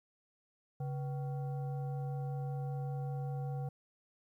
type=tone with frequency modulation; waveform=sine; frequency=138.59 Hz; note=C#3; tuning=in tune; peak=-35 dBFS; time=0.8-3.69 s; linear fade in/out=5 ms; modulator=628 Hz; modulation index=0.49; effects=12-bit